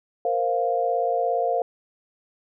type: chord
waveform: sine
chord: Bb suspended second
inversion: none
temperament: equal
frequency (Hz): 466.2 / 523.3 / 698.5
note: Bb4 / C5 / F5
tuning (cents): 0 / 0 / 0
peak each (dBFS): -26 / -26 / -23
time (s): 0.25-1.62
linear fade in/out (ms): 2
effects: none